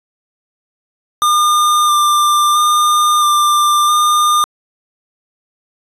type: tone with vibrato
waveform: square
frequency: 1200 Hz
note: D6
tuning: 37 cents sharp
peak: -10 dBFS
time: 1.22-4.44 s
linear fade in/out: 0 ms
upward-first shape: square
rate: 0.75 Hz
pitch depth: 14 cents each way
effects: resampled to 32000 Hz